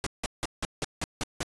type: noise bursts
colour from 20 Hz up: pink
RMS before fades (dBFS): -30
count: 8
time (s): 0.04-1.43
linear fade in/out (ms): 0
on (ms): 25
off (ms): 170
effects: resampled to 22050 Hz